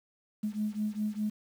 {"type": "beating tone pair", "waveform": "sine", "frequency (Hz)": [209.8, 214.7], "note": ["G#3", "A3"], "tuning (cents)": [18, -42], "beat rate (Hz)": 4.9, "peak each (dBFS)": [-32, -33], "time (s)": [0.43, 1.3], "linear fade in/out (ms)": 10, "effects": ["tanh soft clip ceiling -22 dBFS", "9-bit"]}